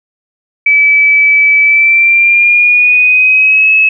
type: tone with pitch glide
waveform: sine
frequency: 2300 to 2582 Hz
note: D7 to E7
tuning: -37 to -37 cents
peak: -4 dBFS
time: 0.66-3.89 s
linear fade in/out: 5 ms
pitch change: +200 cents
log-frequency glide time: 1.62-3.71 s
effects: none